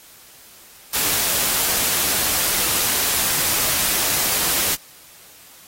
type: noise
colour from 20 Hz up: white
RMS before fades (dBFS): -20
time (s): 0.93-4.76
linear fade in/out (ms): 20
effects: white hiss -46 dBFS RMS until 5.67 s + AAC 48 kbps

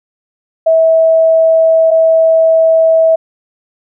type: tone pair in turn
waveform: sine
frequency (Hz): 649 / 649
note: E5 / E5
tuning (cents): -27 / -27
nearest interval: unison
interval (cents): 0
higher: neither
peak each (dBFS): -5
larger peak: neither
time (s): 0.66-1.91 / 1.91-3.16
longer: neither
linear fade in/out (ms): 10
effects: none

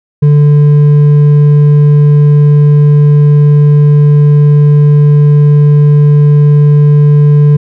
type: tone with hard clipping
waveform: sine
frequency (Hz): 146.83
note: D3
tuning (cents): 0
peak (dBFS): -3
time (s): 0.22-7.57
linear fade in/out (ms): 10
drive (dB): 4
effects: none

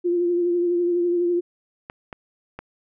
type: tone with vibrato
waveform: sine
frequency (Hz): 349.2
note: F4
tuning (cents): 0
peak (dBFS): -18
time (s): 0.04-1.41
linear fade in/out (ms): 20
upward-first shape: triangle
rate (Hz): 12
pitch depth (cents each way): 35
type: clicks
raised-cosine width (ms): 0.5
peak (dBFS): -19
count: 3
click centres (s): 1.899 / 2.128 / 2.59
effects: none

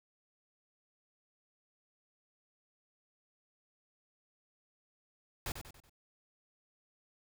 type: noise with echo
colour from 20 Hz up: pink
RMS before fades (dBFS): -38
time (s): 5.46-5.52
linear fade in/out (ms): 2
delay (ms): 94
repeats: 4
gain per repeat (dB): -7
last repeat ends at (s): 5.896
effects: none

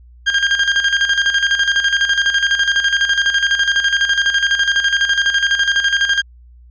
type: tone with tremolo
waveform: 30% pulse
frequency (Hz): 1606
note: G6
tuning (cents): +41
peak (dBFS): -8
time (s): 0.26-6.22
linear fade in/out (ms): 20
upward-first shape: square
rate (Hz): 12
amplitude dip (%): 60
effects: added 60 Hz sine -40 dBFS peak until 6.7 s + resampled to 16000 Hz

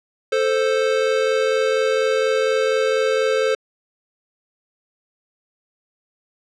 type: tone pair together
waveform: square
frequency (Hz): 440 / 524.2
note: A4 / C5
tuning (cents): 0 / +3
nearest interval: minor third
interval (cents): 303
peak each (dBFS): -20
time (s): 0.32-3.55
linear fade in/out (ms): 5
effects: low-pass 5000 Hz 12 dB/octave

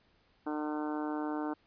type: harmonic tone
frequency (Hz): 151.2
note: D#3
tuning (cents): -49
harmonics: 2 / 3 / 4 / 5 / 6 / 7 / 8 / 9 / 10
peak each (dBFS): -34 / -43 / -45 / -43 / -43 / -48 / -49 / -49 / -50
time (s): 0.46-1.54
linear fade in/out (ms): 10
effects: pink hiss -69 dBFS RMS until 1.66 s + resampled to 11025 Hz

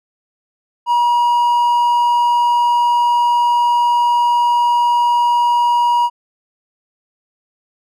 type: tone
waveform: triangle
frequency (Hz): 958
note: A#5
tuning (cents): +47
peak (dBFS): -9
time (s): 0.86-6.1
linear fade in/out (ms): 50
effects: none

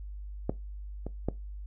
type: clicks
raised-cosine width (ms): 2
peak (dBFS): -14 / -23 / -15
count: 3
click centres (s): 0.495 / 1.066 / 1.286
effects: noise-tail reverb RT60 0.2 s tail -19 dB re dry + added 50 Hz sine -38 dBFS peak until 1.66 s

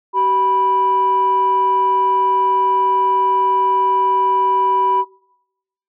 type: tone pair together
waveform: sine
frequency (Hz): 382.8 / 983.2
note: G4 / B5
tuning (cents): -41 / -8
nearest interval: octave + major third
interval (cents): 1633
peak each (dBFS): -21 / -12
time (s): 0.13-5.05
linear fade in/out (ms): 50
effects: noise-tail reverb RT60 0.9 s tail -24 dB re dry + tanh soft clip ceiling -7 dBFS

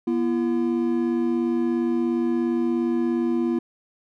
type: tone pair together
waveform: triangle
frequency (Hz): 242 / 339.1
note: B3 / E4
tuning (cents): -35 / +49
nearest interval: tritone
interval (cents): 584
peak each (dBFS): -21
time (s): 0.07-3.59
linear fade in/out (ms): 5
effects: none

